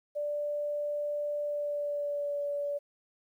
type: tone with pitch glide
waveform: sine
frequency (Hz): 587.3 to 575.2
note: D5 to D5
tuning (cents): 0 to -36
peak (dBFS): -30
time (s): 0.15-2.79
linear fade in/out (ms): 20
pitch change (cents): -36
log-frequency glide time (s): 1.42-2.42
effects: 11-bit